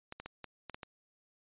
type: clicks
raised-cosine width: 0.3 ms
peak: -27 dBFS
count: 7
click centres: 0.124 / 0.2 / 0.26 / 0.443 / 0.697 / 0.745 / 0.832 s
effects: resampled to 8000 Hz